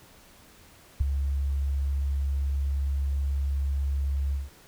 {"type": "tone with ADSR envelope", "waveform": "sine", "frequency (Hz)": 69.3, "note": "C#2", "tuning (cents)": 0, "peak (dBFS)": -16, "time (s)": [1, 4.5], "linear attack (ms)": 11, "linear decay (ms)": 11, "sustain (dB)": -8, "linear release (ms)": 170, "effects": ["pink hiss -54 dBFS RMS until 4.67 s"]}